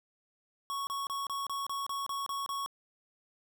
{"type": "tone bursts", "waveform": "square", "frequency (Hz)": 1108.7, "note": "C#6", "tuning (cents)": 0, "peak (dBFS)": -34, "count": 10, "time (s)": [0.7, 2.661], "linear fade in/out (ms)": 0, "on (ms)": 170, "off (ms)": 29, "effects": []}